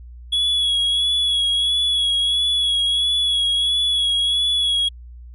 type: tone with vibrato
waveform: triangle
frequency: 3361 Hz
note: G#7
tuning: 20 cents sharp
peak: -15 dBFS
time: 0.32-4.89 s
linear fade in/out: 10 ms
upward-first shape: sine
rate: 1.5 Hz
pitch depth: 31 cents each way
effects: added 60 Hz sine -36 dBFS peak until 5.34 s + resampled to 32000 Hz